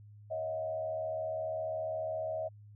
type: tone with frequency modulation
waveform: sine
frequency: 638 Hz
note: D#5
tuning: 43 cents sharp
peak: -33 dBFS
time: 0.3-2.49 s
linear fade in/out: 20 ms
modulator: 74.5 Hz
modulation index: 0.66
effects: added 104 Hz sine -51 dBFS peak until 2.75 s